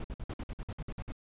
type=noise bursts; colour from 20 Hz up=brown; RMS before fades=-38 dBFS; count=12; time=0-1.121 s; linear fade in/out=2 ms; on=43 ms; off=55 ms; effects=resampled to 8000 Hz